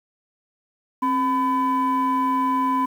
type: tone pair together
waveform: sine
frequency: 266.1 / 1004.7 Hz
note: C4 / B5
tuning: +29 / +29 cents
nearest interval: octave + major seventh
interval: 2300 cents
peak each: -21 / -18 dBFS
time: 1.02-2.86 s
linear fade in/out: 10 ms
effects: tanh soft clip ceiling -15 dBFS + 8-bit